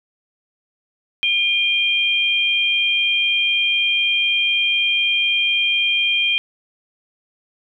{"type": "tone pair together", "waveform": "sine", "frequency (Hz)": [2424, 3176], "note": ["D#7", "G7"], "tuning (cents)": [-46, 22], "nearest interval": "perfect fourth", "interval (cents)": 468, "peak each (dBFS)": -18, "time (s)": [1.23, 6.38], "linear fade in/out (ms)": 0, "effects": []}